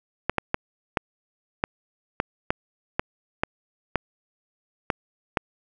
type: clicks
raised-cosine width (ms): 0.5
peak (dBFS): -6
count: 12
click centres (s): 0.296 / 0.383 / 0.544 / 0.972 / 1.639 / 2.201 / 2.505 / 2.995 / 3.435 / 3.957 / 4.902 / 5.372
effects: none